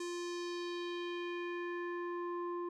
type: tone with low-pass filter sweep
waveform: square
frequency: 349.2 Hz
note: F4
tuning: in tune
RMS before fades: -40 dBFS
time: 0-2.69 s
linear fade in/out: 5 ms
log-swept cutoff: 7500 to 900 Hz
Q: 2.1
effects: none